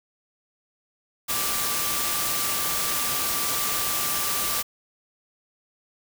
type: tone in noise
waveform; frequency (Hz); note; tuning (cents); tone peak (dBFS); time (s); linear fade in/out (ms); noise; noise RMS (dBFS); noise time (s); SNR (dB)
sine; 1174.7; D6; 0; -34; 1.28-4.63; 20; white; -26; 1.28-4.63; -11
effects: none